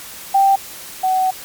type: tone pair in turn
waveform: sine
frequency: 784 / 750.8 Hz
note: G5 / F#5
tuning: 0 / +25 cents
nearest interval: minor second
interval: 75 cents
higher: first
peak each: -9 / -13 dBFS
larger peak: first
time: 0.34-0.56 / 1.03-1.31 s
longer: second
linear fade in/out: 10 ms
effects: white hiss -34 dBFS RMS until 1.44 s + MP3 96 kbps